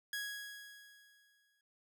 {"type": "tone with exponential decay", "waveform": "sawtooth", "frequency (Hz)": 1661.2, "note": "G#6", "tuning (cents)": 0, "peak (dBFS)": -33, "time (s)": [0.13, 1.61], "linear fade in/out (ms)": 2, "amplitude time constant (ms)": 320, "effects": []}